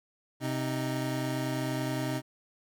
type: tone pair together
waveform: 25% pulse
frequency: 130.59 / 310.6 Hz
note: C3 / D#4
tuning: -3 / -3 cents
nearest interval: octave + minor third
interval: 1500 cents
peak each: -28 / -30 dBFS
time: 0.4-2.22 s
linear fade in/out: 50 ms
effects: none